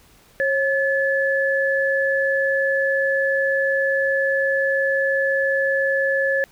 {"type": "tone pair together", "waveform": "sine", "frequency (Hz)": [543, 1722.8], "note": ["C#5", "A6"], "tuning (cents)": [-36, -37], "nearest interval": "octave + minor sixth", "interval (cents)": 1999, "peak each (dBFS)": -20, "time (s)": [0.4, 6.44], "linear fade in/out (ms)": 0, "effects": ["pink hiss -53 dBFS RMS until 6.51 s"]}